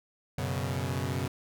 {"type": "chord", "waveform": "sawtooth", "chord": "F# suspended fourth", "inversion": "none", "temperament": "equal", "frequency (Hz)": [92.5, 123.47, 138.59], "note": ["F#2", "B2", "C#3"], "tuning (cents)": [0, 0, 0], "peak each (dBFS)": -30, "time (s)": [0.38, 1.28], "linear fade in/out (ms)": 5, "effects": []}